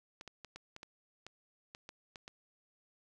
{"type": "clicks", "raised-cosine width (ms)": 0.2, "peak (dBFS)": -30, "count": 11, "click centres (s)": [0.211, 0.277, 0.447, 0.56, 0.764, 0.831, 1.266, 1.749, 1.891, 2.158, 2.279], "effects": []}